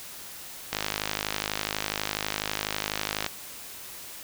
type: click train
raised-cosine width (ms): 0.2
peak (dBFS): -9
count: 133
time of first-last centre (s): 0.73-3.264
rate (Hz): 52.1
effects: white hiss -42 dBFS RMS until 4.23 s